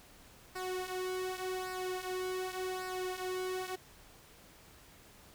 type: tone with flanger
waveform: sawtooth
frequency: 370 Hz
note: F#4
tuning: in tune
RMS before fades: -38 dBFS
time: 0.55-3.76 s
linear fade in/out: 10 ms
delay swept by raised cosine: 0.3 to 4.3 ms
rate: 0.87 Hz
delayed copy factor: -0.7
effects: pink hiss -58 dBFS RMS until 5.34 s